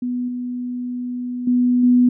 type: tone with level steps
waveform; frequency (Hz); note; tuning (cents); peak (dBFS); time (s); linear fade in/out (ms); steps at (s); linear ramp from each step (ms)
sine; 246.9; B3; 0; -20 / -23 / -13 / -10; 0.02-2.09; 5; 0.28 / 1.47 / 1.83; 5
effects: none